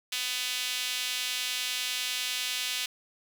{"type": "tone with high-pass filter", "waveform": "sawtooth", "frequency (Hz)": 250, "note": "B3", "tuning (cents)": 21, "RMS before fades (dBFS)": -32, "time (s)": [0.12, 2.86], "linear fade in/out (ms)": 5, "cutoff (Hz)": 3100, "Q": 1.7, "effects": []}